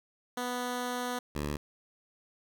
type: tone pair in turn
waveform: 10% pulse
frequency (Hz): 246.9 / 73.4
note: B3 / D2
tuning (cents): 0 / 0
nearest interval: octave + major sixth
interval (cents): 2100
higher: first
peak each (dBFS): -24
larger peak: neither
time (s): 0.37-1.19 / 1.35-1.57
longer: first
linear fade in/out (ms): 5
effects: none